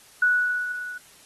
sine tone with level ramp, 1473 Hz, F#6, 8 cents flat, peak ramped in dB -15 to -33 dBFS, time 0.22-0.98 s, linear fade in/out 5 ms, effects white hiss -52 dBFS RMS until 1.25 s + AAC 32 kbps

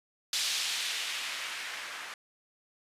violet noise with low-pass filter sweep, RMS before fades -35 dBFS, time 0.33-2.14 s, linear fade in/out 2 ms, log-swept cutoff 4100 to 1500 Hz, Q 1.2, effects resampled to 32000 Hz

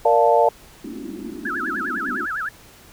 sine chord, Bb major seventh, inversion none, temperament equal, 466.2 / 587.3 / 698.5 / 880 Hz, Bb4 / D5 / F5 / A5, 0 / 0 / 0 / 0 cents, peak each -18 dBFS, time 0.05-0.49 s, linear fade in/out 5 ms
white band-pass noise, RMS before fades -32 dBFS, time 0.84-2.26 s, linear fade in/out 5 ms, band 200 to 370 Hz, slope 96 dB/octave
sine tone with vibrato, 1480 Hz, F#6, in tune, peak -23 dBFS, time 1.45-2.49 s, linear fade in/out 5 ms, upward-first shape sine, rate 9.9 Hz, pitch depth 270 cents each way
effects pink hiss -47 dBFS RMS until 2.92 s

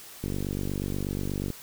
click train, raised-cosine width 3 ms, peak -18 dBFS, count 62, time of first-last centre 0.24-1.503 s, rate 48.3 Hz, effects white hiss -46 dBFS RMS until 1.62 s

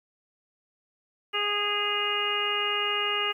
harmonic tone with a mistuned harmonic, 412.7 Hz, G#4, 11 cents flat, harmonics 1 / 2 / 3 / 4 / 5 / 6 / 7, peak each -34 / -38 / -31 / -37 / -34 / -35 / -28 dBFS, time 1.33-3.33 s, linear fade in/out 20 ms, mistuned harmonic 7, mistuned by -22 cents, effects 10-bit

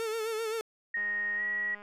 45% pulse tone with vibrato, 444.7 Hz, A4, 18 cents sharp, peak -31 dBFS, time 0-0.61 s, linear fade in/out 0 ms, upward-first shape sine, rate 7.7 Hz, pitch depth 60 cents each way
sine tone with pitch glide, 1864.7 to 1917.1 Hz, A#6 to A#6, 0 to +48 cents, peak -29 dBFS, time 0.94-1.75 s, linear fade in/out 5 ms, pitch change +48 cents, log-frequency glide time 1.36-1.43 s
click train, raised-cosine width 0.5 ms, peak -35 dBFS, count 176, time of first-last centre 0.97-1.82 s, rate 206 Hz
effects resampled to 32000 Hz

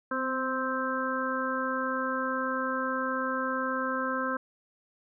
harmonic tone with a mistuned harmonic, 261.6 Hz, C4, in tune, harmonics 1 / 2 / 4 / 5 / 6, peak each -34 / -34 / -34 / -34 / -34 dBFS, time 0.11-4.37 s, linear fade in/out 5 ms, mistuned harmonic 1, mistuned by -22 cents, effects none

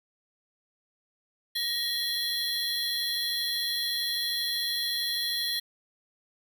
square tone cluster, 1881 / 3357 / 4124 Hz, A#6 / G#7 / C8, +15 / +18 / -26 cents, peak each -38 / -32 / -31 dBFS, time 1.55-5.6 s, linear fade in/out 10 ms, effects none

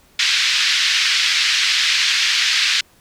white band-pass noise, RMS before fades -17 dBFS, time 0.19-2.81 s, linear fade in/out 5 ms, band 1700 to 4800 Hz, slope 24 dB/octave, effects pink hiss -53 dBFS RMS until 3 s

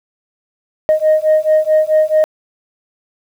sine beating tone pair, 619 / 623.6 Hz, D#5 / D#5, -9 / +4 cents, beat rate 4.6 Hz, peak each -11 dBFS, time 0.89-2.24 s, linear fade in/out 0 ms, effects tanh soft clip ceiling -5 dBFS + 7-bit

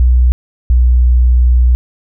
sine tone pair in turn, 61.74 / 61.31 Hz, B1 / B1, 0 / -12 cents, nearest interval unison, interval 12 cents, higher first, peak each -5 dBFS, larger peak neither, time 0-0.32 / 0.7-1.75 s, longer second, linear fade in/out 0 ms, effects none

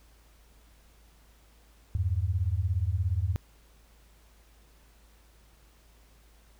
sine beating tone pair, 82.4 / 99.4 Hz, E2 / G2, 0 / +25 cents, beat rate 17 Hz, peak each -28 dBFS, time 1.95-3.36 s, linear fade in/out 0 ms, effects added 54 Hz sine -57 dBFS peak until 6.59 s + pink hiss -63 dBFS RMS until 6.59 s

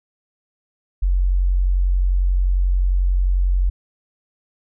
sine tone, 45.63 Hz, F#1, 23 cents flat, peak -14 dBFS, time 1.02-3.7 s, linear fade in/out 10 ms, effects none

